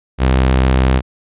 sawtooth tone, 64.8 Hz, C2, 16 cents flat, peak -6 dBFS, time 0.18-1.02 s, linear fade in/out 50 ms, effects resampled to 8000 Hz

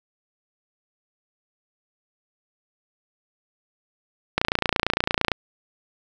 click train, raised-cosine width 0.3 ms, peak -3 dBFS, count 28, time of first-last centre 4.38-5.317 s, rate 28.8 Hz, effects none

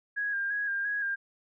sine tone with vibrato, 1630 Hz, G#6, 33 cents flat, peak -28 dBFS, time 0.16-1.16 s, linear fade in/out 20 ms, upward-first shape square, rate 2.9 Hz, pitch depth 31 cents each way, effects none

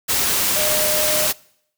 sine tone in noise, 610 Hz, D#5, 34 cents flat, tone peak -23 dBFS, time 0.55-1.28 s, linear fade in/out 20 ms, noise white, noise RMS -19 dBFS, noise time 0.08-1.33 s, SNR -7 dB, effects noise-tail reverb RT60 0.7 s tail -24 dB re dry

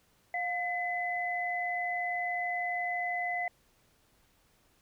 sine tone pair together, 709.2 / 2017 Hz, F5 / B6, +26 / +36 cents, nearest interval octave + tritone, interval 1810 cents, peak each -33 / -33 dBFS, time 0.34-3.48 s, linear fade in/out 2 ms, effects pink hiss -68 dBFS RMS until 4.81 s

